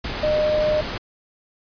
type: tone in noise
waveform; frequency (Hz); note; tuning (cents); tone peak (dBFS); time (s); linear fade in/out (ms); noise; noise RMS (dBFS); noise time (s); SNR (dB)
sine; 609; D#5; -37; -17; 0.23-0.81; 5; pink; -28; 0.04-0.98; +8
effects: resampled to 11025 Hz